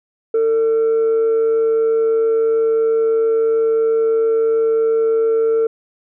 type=tone with amplitude modulation; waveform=sine; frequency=450.5 Hz; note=A4; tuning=41 cents sharp; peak=-9 dBFS; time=0.34-5.67 s; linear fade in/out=5 ms; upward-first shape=sine; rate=141 Hz; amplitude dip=30%; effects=tanh soft clip ceiling -11 dBFS